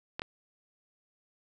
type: clicks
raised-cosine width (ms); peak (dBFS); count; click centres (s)
0.3; -18; 2; 0.195 / 0.219
effects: none